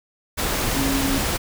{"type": "tone in noise", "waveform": "sine", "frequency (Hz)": 272.5, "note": "C#4", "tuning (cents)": -29, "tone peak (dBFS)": -22, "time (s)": [0.74, 1.19], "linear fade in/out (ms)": 20, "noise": "pink", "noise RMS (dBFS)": -23, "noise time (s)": [0.37, 1.38], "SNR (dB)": -2, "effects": []}